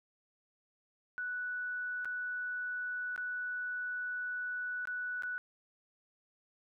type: tone with dropouts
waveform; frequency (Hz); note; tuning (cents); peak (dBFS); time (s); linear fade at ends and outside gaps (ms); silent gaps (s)
sine; 1480; F#6; 0; -35; 1.18-5.38; 0; 2.047-2.055 / 3.161-3.178 / 4.854-4.873 / 5.223-5.234
effects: none